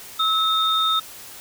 sine tone pair together, 1295 / 3659 Hz, E6 / A#7, -31 / -33 cents, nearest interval octave + tritone, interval 1798 cents, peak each -20 dBFS, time 0.19-1 s, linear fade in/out 10 ms, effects white hiss -40 dBFS RMS until 1.4 s

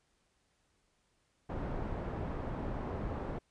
pink low-pass noise, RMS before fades -38 dBFS, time 1.49-3.39 s, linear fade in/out 10 ms, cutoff 920 Hz, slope 12 dB/octave, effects pink hiss -75 dBFS RMS until 3.5 s + resampled to 22050 Hz

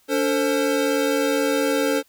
square tone cluster, 285.7 / 450.3 / 530 Hz, D4 / A4 / C5, -48 / +40 / +22 cents, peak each -24 dBFS, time 0.08-2.03 s, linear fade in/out 50 ms, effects white hiss -60 dBFS RMS until 2.08 s

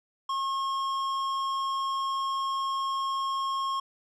sine tone with tanh clipping, 1081 Hz, C#6, 44 cents flat, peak -29 dBFS, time 0.29-3.8 s, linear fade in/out 5 ms, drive 12 dB, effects none

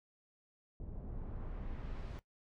brown noise with low-pass filter sweep, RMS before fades -43 dBFS, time 0.8-2.19 s, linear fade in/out 0 ms, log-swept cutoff 440 to 5800 Hz, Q 0.71, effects noise-tail reverb RT60 0.1 s tail -17 dB re dry

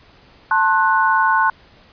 sine chord, F# diminished, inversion first, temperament just, 888 / 1065.6 / 1480 Hz, A5 / C6 / F#6, +16 / +31 / 0 cents, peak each -17 dBFS, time 0.51-1.5 s, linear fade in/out 2 ms, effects pink hiss -49 dBFS RMS until 1.92 s + resampled to 11025 Hz

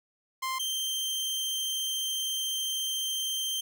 sawtooth tone pair in turn, 1046.5 / 3143 Hz, C6 / G7, 0 / +4 cents, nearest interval octave + perfect fifth, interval 1904 cents, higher second, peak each -26 dBFS, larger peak neither, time 0.42-0.59 / 0.59-3.61 s, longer second, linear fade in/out 10 ms, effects none

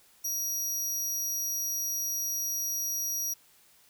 sawtooth tone, 5750 Hz, F8, 50 cents sharp, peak -27 dBFS, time 0.24-3.34 s, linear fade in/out 10 ms, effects white hiss -61 dBFS RMS until 3.89 s

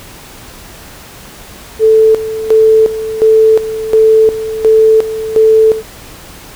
sine tone with tremolo, 440 Hz, A4, in tune, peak -3 dBFS, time 1.79-5.83 s, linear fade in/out 50 ms, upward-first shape square, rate 1.4 Hz, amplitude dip 75%, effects pink hiss -33 dBFS RMS until 6.55 s

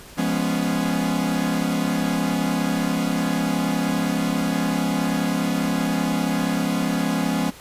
45% pulse chord, C# dominant seventh, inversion first, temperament equal with one note detuned, 172.61 / 207.7 / 246.9 / 277.2 Hz, E#3 / G#3 / B3 / C#4, -20 / 0 / 0 / 0 cents, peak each -26 dBFS, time 0.17-7.51 s, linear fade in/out 20 ms, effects pink hiss -43 dBFS RMS until 7.6 s + resampled to 32000 Hz

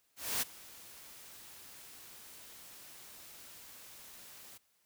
white noise with ADSR envelope, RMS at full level -32 dBFS, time 0.16-4.58 s, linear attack 260 ms, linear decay 17 ms, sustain -21 dB, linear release 11 ms, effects white hiss -74 dBFS RMS until 4.85 s

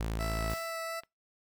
sawtooth tone, 55.2 Hz, A1, 6 cents sharp, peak -28 dBFS, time 0-0.54 s, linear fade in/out 5 ms
20% pulse tone with vibrato, 659.3 Hz, E5, in tune, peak -30 dBFS, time 0.19-1.01 s, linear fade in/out 20 ms, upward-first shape sine, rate 2.8 Hz, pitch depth 8 cents each way
white noise with exponential decay, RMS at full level -45 dBFS, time 0.5-1.06 s, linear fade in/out 0 ms, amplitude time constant 120 ms
click, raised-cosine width 0.3 ms, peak -34 dBFS, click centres 1.035 s
effects noise-tail reverb RT60 0.2 s tail -25 dB re dry

